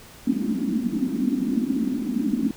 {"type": "band-pass noise", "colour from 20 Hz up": "white", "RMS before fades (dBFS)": -24, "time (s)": [0.27, 2.51], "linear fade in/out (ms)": 2, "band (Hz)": [210, 280], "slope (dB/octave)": 48, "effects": ["pink hiss -46 dBFS RMS until 2.56 s"]}